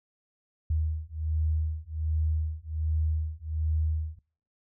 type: beating tone pair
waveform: sine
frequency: 77.78 / 79.08 Hz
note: D#2 / D#2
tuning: 0 / +29 cents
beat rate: 1.3 Hz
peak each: -29 dBFS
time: 0.7-4.19 s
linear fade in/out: 5 ms
effects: noise-tail reverb RT60 0.5 s tail -24 dB re dry